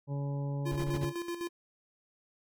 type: harmonic tone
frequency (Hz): 141.1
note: C#3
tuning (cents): +31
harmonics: 1 / 2 / 3 / 4 / 6 / 7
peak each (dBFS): -32 / -43 / -47 / -45 / -50 / -55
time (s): 0.07-1.13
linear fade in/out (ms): 50
type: tone with tremolo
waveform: square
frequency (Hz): 344.3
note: F4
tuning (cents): -25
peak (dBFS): -34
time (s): 0.65-1.49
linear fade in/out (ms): 20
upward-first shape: square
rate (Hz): 7.9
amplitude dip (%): 60
type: noise bursts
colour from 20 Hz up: brown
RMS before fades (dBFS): -37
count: 5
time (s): 0.72-1.048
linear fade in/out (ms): 0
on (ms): 36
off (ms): 37
effects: none